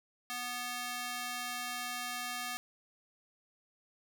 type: tone with high-pass filter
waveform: square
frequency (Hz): 245.6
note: B3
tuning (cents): -9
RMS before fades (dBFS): -39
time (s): 0.3-2.57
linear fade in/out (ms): 0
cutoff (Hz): 1100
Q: 0.65
effects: 11-bit